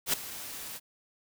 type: noise with ADSR envelope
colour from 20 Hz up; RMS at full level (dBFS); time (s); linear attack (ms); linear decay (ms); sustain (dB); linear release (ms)
white; -25; 0.06-0.8; 75; 4; -16; 38
effects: none